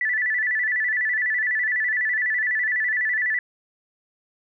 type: tone with vibrato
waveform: sine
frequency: 1855 Hz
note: A#6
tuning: 9 cents flat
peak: -20 dBFS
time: 0.01-3.39 s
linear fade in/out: 2 ms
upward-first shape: square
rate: 12 Hz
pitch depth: 99 cents each way
effects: none